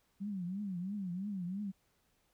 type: tone with vibrato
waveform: sine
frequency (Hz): 190.3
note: F#3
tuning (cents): +49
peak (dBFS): -36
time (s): 0.2-1.72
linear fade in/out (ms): 20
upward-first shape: triangle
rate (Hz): 3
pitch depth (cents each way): 190
effects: pink hiss -75 dBFS RMS until 2.33 s